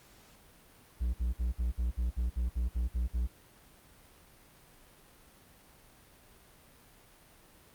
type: tone bursts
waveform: triangle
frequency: 60 Hz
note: B1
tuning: 49 cents flat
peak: -26 dBFS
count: 12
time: 1-3.274 s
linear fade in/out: 20 ms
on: 140 ms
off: 54 ms
effects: pink hiss -59 dBFS RMS until 7.74 s + Opus 48 kbps